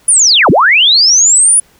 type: linear two-way sweep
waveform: sine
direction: down then up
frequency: 10000 to 120 to 10000 Hz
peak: -4 dBFS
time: 0.08-1.6 s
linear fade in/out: 5 ms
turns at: 0.5 s
effects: pink hiss -48 dBFS RMS until 1.79 s